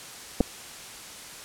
clicks, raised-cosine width 2 ms, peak -8 dBFS, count 2, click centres 0.405 / 0.409 s, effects white hiss -42 dBFS RMS until 1.44 s + low-pass 10000 Hz 12 dB/octave

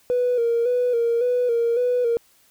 triangle tone with vibrato, 480 Hz, B4, 49 cents flat, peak -14 dBFS, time 0.1-2.17 s, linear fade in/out 0 ms, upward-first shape square, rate 1.8 Hz, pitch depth 48 cents each way, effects tanh soft clip ceiling -15 dBFS + white hiss -58 dBFS RMS until 2.5 s

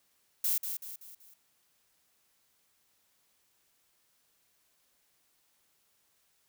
violet noise with echo, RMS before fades -29 dBFS, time 0.44-0.58 s, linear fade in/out 5 ms, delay 190 ms, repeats 4, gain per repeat -7 dB, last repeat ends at 1.34 s, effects white hiss -72 dBFS RMS until 6.48 s

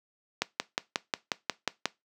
click train, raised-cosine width 0.2 ms, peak -8 dBFS, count 9, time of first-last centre 0.42-1.856 s, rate 5.57 Hz, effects noise-tail reverb RT60 0.2 s tail -20 dB re dry + high-pass 200 Hz 12 dB/octave

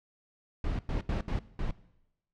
brown noise bursts at uneven times, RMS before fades -31 dBFS, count 5, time 0.64-0.79 / 0.89-1.01 / 1.09-1.21 / 1.28-1.39 / 1.59-1.71 s, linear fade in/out 2 ms, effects noise-tail reverb RT60 0.9 s tail -19 dB re dry + low-pass 4000 Hz 12 dB/octave

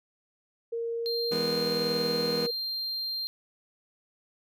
sine tone with pitch glide, 463.5 to 473.5 Hz, A#4 to A#4, -10 to +27 cents, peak -29 dBFS, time 0.72-2.51 s, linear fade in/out 10 ms, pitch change +37 cents, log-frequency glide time 0.94-1.66 s
triangle tone, 4180 Hz, C8, 2 cents flat, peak -29 dBFS, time 1.06-3.27 s, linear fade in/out 0 ms
25% pulse chord, E major, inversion none, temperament just, 164.81 / 206 / 247.2 Hz, E3 / G#3 / B3, 0 / -14 / +2 cents, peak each -32 dBFS, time 1.31-2.47 s, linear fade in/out 10 ms
effects none

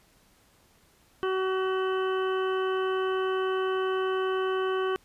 harmonic tone, 377.5 Hz, F#4, 35 cents sharp, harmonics 1 / 2 / 3 / 4 / 5 / 7 / 8, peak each -26 / -39 / -33 / -37 / -47 / -47 / -42 dBFS, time 1.23-4.96 s, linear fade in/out 0 ms, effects pink hiss -62 dBFS RMS until 5.04 s + resampled to 32000 Hz

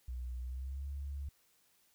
sine tone with pitch glide, 61.74 to 70.11 Hz, B1 to C#2, 0 to +20 cents, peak -38 dBFS, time 0.08-1.29 s, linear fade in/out 5 ms, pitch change +220 cents, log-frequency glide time 0.42-0.87 s, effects white hiss -71 dBFS RMS until 1.94 s

